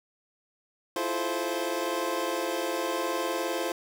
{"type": "chord", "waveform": "25% pulse", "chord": "F major seventh", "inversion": "third", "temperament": "equal with one note detuned", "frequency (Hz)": [329.6, 349.2, 431.7, 523.3], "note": ["E4", "F4", "A4", "C5"], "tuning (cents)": [0, 0, -33, 0], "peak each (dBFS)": [-31, -30, -32, -28], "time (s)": [0.96, 3.72], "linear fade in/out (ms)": 2, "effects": []}